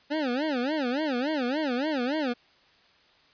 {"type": "tone with vibrato", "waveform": "25% pulse", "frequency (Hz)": 276, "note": "C#4", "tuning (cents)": -7, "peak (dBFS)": -22, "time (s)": [0.1, 2.34], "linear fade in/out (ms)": 20, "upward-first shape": "sine", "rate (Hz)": 3.5, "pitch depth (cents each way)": 240, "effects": ["white hiss -60 dBFS RMS until 3.33 s", "resampled to 11025 Hz"]}